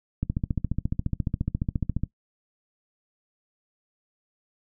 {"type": "click train", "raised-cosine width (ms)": 5, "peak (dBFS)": -13, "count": 27, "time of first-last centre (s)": [0.23, 2.036], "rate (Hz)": 14.4, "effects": ["noise-tail reverb RT60 0.1 s tail -18 dB re dry"]}